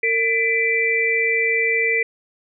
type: tone cluster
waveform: sine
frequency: 455.9 / 1999 / 2344 Hz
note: A#4 / B6 / D7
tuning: -39 / +20 / -4 cents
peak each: -23 / -20 / -20 dBFS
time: 0.03-2.03 s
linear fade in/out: 5 ms
effects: none